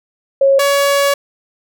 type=tone pair in turn; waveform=sine / sawtooth; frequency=547 / 563 Hz; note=C#5 / C#5; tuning=-23 / +27 cents; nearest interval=unison; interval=50 cents; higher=second; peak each=-7 dBFS; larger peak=neither; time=0.41-0.59 / 0.59-1.14 s; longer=second; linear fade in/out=5 ms; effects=none